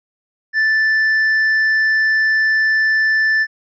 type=tone with tanh clipping; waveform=triangle; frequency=1760 Hz; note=A6; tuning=in tune; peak=-13 dBFS; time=0.53-3.47 s; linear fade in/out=50 ms; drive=8 dB; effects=resampled to 16000 Hz